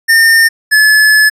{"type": "tone pair in turn", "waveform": "square", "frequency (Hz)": [1815, 1720.4], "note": ["A#6", "A6"], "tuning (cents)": [-47, -39], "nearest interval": "minor second", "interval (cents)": 92, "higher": "first", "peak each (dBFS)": -5, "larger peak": "neither", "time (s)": [[0.08, 0.49], [0.71, 1.3]], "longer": "second", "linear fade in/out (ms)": 20, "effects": ["resampled to 32000 Hz"]}